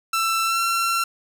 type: tone with pitch glide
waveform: sawtooth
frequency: 1335 to 1357.6 Hz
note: E6 to F6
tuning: +22 to -49 cents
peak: -16 dBFS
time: 0.13-1.04 s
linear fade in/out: 5 ms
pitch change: +29 cents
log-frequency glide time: 0.44-0.6 s
effects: none